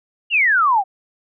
sine exponential sweep, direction down, 2930 to 740 Hz, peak -12 dBFS, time 0.3-0.84 s, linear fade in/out 50 ms, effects none

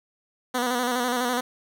10% pulse tone with vibrato, 246.9 Hz, B3, in tune, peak -15 dBFS, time 0.54-1.41 s, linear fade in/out 10 ms, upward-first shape square, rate 12 Hz, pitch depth 42 cents each way, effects none

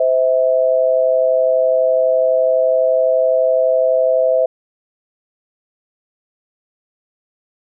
sine tone pair together, 516.1 / 648 Hz, C5 / E5, -24 / -30 cents, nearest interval major third, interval 394 cents, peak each -14 dBFS, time 0-4.46 s, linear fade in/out 5 ms, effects none

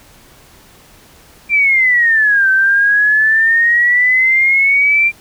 sine exponential two-way sweep, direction down then up, 2377 to 1540 to 2377 Hz, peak -8 dBFS, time 1.49-5.12 s, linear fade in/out 50 ms, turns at 2.5 s, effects pink hiss -44 dBFS RMS until 5.2 s

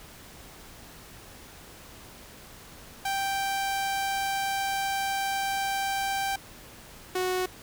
sawtooth tone pair in turn, 784 / 368.2 Hz, G5 / F#4, 0 / -8 cents, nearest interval octave + minor second, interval 1308 cents, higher first, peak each -23 / -22 dBFS, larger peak second, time 3.05-6.36 / 7.15-7.46 s, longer first, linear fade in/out 5 ms, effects pink hiss -48 dBFS RMS until 7.62 s

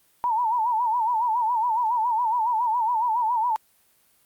sine tone with vibrato, 926 Hz, A#5, 12 cents flat, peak -20 dBFS, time 0.24-3.56 s, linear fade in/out 0 ms, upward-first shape sine, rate 7.2 Hz, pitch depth 120 cents each way, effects white hiss -62 dBFS RMS until 4.25 s + Opus 32 kbps

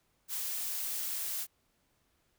blue noise, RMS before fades -36 dBFS, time 0.28-1.47 s, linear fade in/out 50 ms, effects pink hiss -74 dBFS RMS until 2.38 s

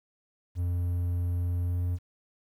triangle tone with pitch glide, 87.9 to 88.61 Hz, F2 to F2, +12 to +26 cents, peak -24 dBFS, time 0.55-1.99 s, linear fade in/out 50 ms, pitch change +14 cents, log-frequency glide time 1.66-1.83 s, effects 10-bit

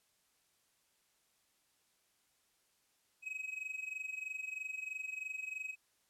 triangle tone with amplitude modulation, 2542 Hz, D#7, 36 cents sharp, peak -35 dBFS, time 3.22-5.76 s, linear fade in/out 50 ms, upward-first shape sine, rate 23.1 Hz, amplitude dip 80%, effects white hiss -75 dBFS RMS until 6.09 s + low-pass 12000 Hz 12 dB/octave

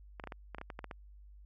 clicks, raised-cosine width 0.5 ms, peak -27 dBFS, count 11, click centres 0.198 / 0.239 / 0.273 / 0.322 / 0.547 / 0.584 / 0.614 / 0.702 / 0.791 / 0.843 / 0.912 s, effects added 50 Hz sine -52 dBFS peak until 1.45 s

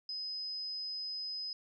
sine tone, 5040 Hz, D#8, 21 cents sharp, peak -37 dBFS, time 0.09-1.53 s, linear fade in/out 2 ms, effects none

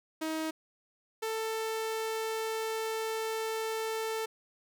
sawtooth tone pair in turn, 316.8 / 443.6 Hz, D#4 / A4, +31 / +14 cents, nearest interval tritone, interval 583 cents, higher second, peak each -28 dBFS, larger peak neither, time 0.21-0.51 / 1.22-4.26 s, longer second, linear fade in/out 10 ms, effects none

